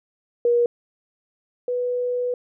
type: tone pair in turn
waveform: sine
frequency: 477.5 / 492.9 Hz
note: A#4 / B4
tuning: +42 / -3 cents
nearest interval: minor second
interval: 55 cents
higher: second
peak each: -15 / -21 dBFS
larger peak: first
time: 0.45-0.66 / 1.68-2.34 s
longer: second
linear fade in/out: 2 ms
effects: none